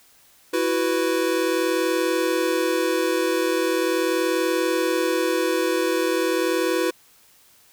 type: chord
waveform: square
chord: E suspended second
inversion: none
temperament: equal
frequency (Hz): 329.6 / 370 / 493.9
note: E4 / F#4 / B4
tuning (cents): 0 / 0 / 0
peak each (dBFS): -25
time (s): 0.53-6.91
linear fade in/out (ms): 10
effects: white hiss -55 dBFS RMS until 7.72 s